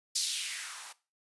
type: noise with band-pass filter sweep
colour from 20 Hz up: violet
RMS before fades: -36 dBFS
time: 0.15-0.93 s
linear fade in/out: 10 ms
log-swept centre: 5100 to 790 Hz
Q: 2.3
effects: noise-tail reverb RT60 0.3 s tail -18 dB re dry + resampled to 24000 Hz